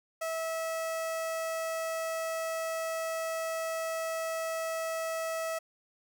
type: tone with notch filter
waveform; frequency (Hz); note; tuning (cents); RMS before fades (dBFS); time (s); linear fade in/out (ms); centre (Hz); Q
sawtooth; 650; E5; -24; -34; 0.21-5.59; 10; 3700; 1.9
effects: none